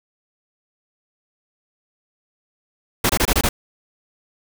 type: noise bursts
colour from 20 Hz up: pink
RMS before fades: -17 dBFS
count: 6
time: 3.04-3.49 s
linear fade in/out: 5 ms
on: 55 ms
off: 24 ms
effects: none